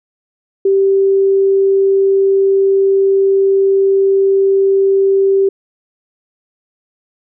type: tone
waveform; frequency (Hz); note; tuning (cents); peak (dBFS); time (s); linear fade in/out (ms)
sine; 390; G4; -9; -8; 0.65-5.49; 5
effects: none